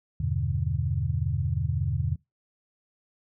sine chord, E minor seventh, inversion none, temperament equal with one note detuned, 81.37 / 98 / 123.47 / 146.83 Hz, E2 / G2 / B2 / D3, -22 / 0 / 0 / 0 cents, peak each -30 dBFS, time 0.2-2.16 s, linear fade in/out 5 ms, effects noise-tail reverb RT60 0.2 s tail -22 dB re dry

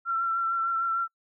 sine tone with vibrato, 1354 Hz, E6, 46 cents sharp, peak -24 dBFS, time 0.05-1.08 s, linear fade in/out 50 ms, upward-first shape triangle, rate 6.6 Hz, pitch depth 30 cents each way, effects noise-tail reverb RT60 0.1 s tail -23 dB re dry

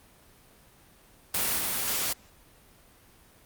white noise with level steps, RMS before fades -27 / -29 dBFS, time 1.34-2.13 s, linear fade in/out 5 ms, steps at 1.58 s, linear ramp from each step 5 ms, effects pink hiss -57 dBFS RMS until 3.45 s + Opus 32 kbps

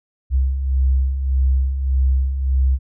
sine beating tone pair, 64.6 / 66.3 Hz, C2 / C2, -21 / +23 cents, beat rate 1.7 Hz, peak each -23 / -15 dBFS, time 0.3-2.79 s, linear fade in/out 50 ms, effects none

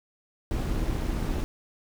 brown noise with amplitude modulation, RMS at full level -25 dBFS, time 0.51-1.44 s, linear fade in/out 0 ms, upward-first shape sine, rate 282 Hz, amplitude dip 65%, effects none

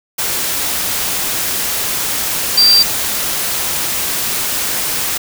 sine tone in noise, 4699 Hz, D8, in tune, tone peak -6 dBFS, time 2.57-2.83 s, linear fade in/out 10 ms, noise white, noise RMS -18 dBFS, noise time 0.18-5.18 s, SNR +9 dB, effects none

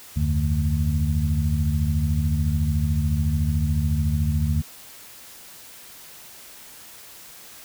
sine tone cluster, 77 / 90.8 / 149.4 / 224.8 Hz, D#2 / F#2 / D3 / A3, -17 / -32 / +30 / +37 cents, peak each -22 / -27 / -24 / -29 dBFS, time 0.16-4.62 s, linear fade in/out 10 ms, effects white hiss -44 dBFS RMS until 7.64 s

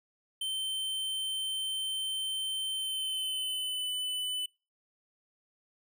square tone with pitch glide, 3100 to 3001 Hz, G7 to F#7, -20 to +24 cents, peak -32 dBFS, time 0.41-4.46 s, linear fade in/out 5 ms, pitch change -56 cents, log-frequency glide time 2.72-3.9 s, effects noise-tail reverb RT60 0.3 s tail -25 dB re dry

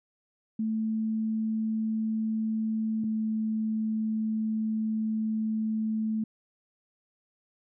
sine tone pair in turn, 220 / 218.8 Hz, A3 / A3, 0 / -9 cents, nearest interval unison, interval 9 cents, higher first, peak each -26 dBFS, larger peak neither, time 0.59-3.04 / 3.04-6.24 s, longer second, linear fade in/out 5 ms, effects none

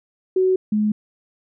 sine tone pair in turn, 373.7 / 211.8 Hz, F#4 / G#3, +17 / +34 cents, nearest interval minor seventh, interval 983 cents, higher first, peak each -14 / -16 dBFS, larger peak first, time 0.36-0.56 / 0.72-0.92 s, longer neither, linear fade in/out 5 ms, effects none

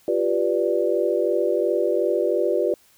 sine chord, G dominant seventh, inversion third, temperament equal, 349.2 / 392 / 493.9 / 587.3 Hz, F4 / G4 / B4 / D5, 0 / 0 / 0 / 0 cents, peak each -24 dBFS, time 0.08-2.74 s, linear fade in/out 2 ms, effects white hiss -57 dBFS RMS until 2.97 s

